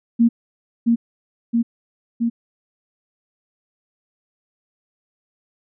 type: tone with echo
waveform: sine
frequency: 233.1 Hz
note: A#3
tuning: in tune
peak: -10 dBFS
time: 0.19-0.29 s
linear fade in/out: 20 ms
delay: 670 ms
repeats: 3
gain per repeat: -2 dB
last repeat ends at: 2.3 s
effects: none